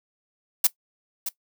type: noise with echo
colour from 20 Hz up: blue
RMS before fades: -17 dBFS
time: 0.64-0.67 s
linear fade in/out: 5 ms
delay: 620 ms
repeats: 1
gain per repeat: -11 dB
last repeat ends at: 1.29 s
effects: noise-tail reverb RT60 0.1 s tail -18 dB re dry